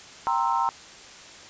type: chord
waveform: sine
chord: C dominant seventh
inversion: second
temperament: equal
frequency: 784 / 932.3 / 1046.5 / 1318.5 Hz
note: G5 / Bb5 / C6 / E6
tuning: 0 / 0 / 0 / 0 cents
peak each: -29 / -24 / -27 / -30 dBFS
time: 0.27-0.69 s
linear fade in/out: 0 ms
effects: white hiss -45 dBFS RMS until 1.49 s + resampled to 16000 Hz